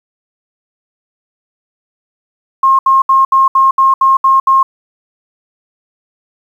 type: tone bursts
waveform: sine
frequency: 1071 Hz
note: C6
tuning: 40 cents sharp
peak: -5 dBFS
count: 9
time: 2.63-4.63 s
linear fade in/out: 5 ms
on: 160 ms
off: 70 ms
effects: 7-bit